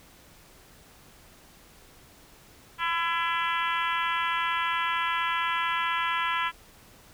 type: harmonic tone with a mistuned harmonic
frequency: 335.7 Hz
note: E4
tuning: 32 cents sharp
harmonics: 3 / 4 / 5 / 6 / 7 / 8 / 9 / 10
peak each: -29 / -31 / -33 / -35 / -36 / -37 / -38 / -39 dBFS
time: 2.78-6.52 s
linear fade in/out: 50 ms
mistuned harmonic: 10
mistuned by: -25 cents
effects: pink hiss -54 dBFS RMS until 7.13 s